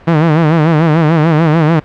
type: tone with vibrato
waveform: sawtooth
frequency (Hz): 159.1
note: D#3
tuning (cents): +39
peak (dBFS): -3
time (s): 0.07-1.8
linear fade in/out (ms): 10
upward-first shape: sine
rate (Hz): 6.8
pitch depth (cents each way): 110
effects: pink hiss -39 dBFS RMS until 1.84 s + low-pass 2000 Hz 12 dB/octave